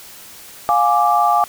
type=chord; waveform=sine; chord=D diminished; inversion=first; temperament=equal with one note detuned; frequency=705.8 / 830.6 / 1174.7 Hz; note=F5 / Ab5 / D6; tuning=+18 / 0 / 0 cents; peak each=-16 dBFS; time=0.69-1.44 s; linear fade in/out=0 ms; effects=white hiss -39 dBFS RMS until 1.48 s